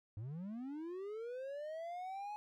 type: linear sweep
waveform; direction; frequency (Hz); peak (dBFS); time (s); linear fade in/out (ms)
triangle; up; 98 to 848; -40; 0.17-2.36; 0
effects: none